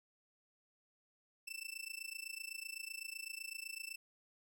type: tone with amplitude modulation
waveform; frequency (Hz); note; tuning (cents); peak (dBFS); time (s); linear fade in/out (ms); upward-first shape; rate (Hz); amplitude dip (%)
sawtooth; 2658; E7; +14; -37; 1.47-3.96; 10; sine; 27.9; 95
effects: none